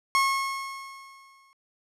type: tone with exponential decay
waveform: 30% pulse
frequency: 1088 Hz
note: C#6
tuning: 33 cents flat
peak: -16 dBFS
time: 0.15-1.53 s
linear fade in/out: 0 ms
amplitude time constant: 300 ms
effects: low-pass 10000 Hz 12 dB/octave